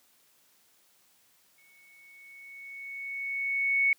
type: tone with exponential growth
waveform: sine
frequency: 2217 Hz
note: C#7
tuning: in tune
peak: -20 dBFS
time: 1.58-3.93 s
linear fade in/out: 2 ms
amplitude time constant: 510 ms
effects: white hiss -65 dBFS RMS until 3.98 s + high-pass 100 Hz 12 dB/octave